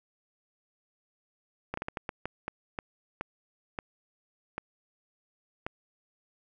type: slowing click train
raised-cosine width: 0.5 ms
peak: -18 dBFS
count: 13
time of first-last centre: 1.74-5.665 s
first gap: 34 ms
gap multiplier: 1.37
effects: none